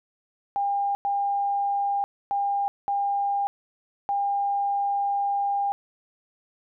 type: tone bursts at uneven times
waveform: sine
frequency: 803 Hz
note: G5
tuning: 41 cents sharp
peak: -22 dBFS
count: 5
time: 0.56-0.95 / 1.05-2.04 / 2.31-2.68 / 2.88-3.47 / 4.09-5.72 s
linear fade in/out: 0 ms
effects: none